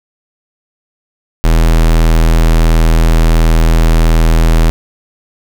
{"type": "tone", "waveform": "square", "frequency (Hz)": 40.72, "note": "E1", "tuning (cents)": -20, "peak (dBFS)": -6, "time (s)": [1.44, 4.7], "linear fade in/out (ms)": 0, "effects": []}